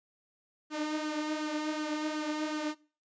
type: tone with flanger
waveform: sawtooth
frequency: 305.3 Hz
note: D#4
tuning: 33 cents flat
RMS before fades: -34 dBFS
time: 0.7-2.75 s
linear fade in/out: 50 ms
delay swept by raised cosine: 0.64 to 4.34 ms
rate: 2.7 Hz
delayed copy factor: +0.55
effects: noise-tail reverb RT60 0.4 s tail -22 dB re dry + resampled to 16000 Hz